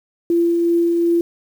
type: tone with tremolo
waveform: sine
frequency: 340.5 Hz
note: F4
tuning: 44 cents flat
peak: -12 dBFS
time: 0.3-1.21 s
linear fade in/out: 2 ms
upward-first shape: triangle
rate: 2.7 Hz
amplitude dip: 25%
effects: 7-bit